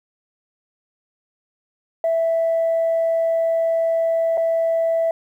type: tone with dropouts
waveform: sine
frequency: 659.3 Hz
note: E5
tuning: in tune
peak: -15 dBFS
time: 2.04-5.11 s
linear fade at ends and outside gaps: 2 ms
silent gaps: 4.373-4.377 s
effects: tanh soft clip ceiling -13 dBFS + 9-bit